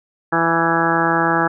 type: harmonic tone with a mistuned harmonic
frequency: 166.3 Hz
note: E3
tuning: 16 cents sharp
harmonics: 1 / 2 / 3 / 4 / 5 / 6 / 7 / 8 / 9 / 10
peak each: -25 / -21 / -26 / -25 / -21 / -25 / -25 / -22 / -26 / -22 dBFS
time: 0.32-1.48 s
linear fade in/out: 10 ms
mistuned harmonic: 6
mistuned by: -24 cents
effects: none